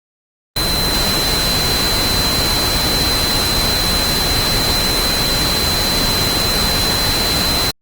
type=tone in noise; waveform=sine; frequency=4060 Hz; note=B7; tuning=47 cents sharp; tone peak=-17 dBFS; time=0.56-7.71 s; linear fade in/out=5 ms; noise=pink; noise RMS=-18 dBFS; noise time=0.56-7.71 s; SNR=-2 dB; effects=Opus 24 kbps